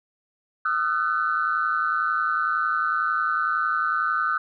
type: tone cluster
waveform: sine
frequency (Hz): 1232 / 1343 / 1505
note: D#6 / E6 / F#6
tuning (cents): -17 / +32 / +29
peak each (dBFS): -25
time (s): 0.65-4.38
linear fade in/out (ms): 5
effects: tanh soft clip ceiling -11 dBFS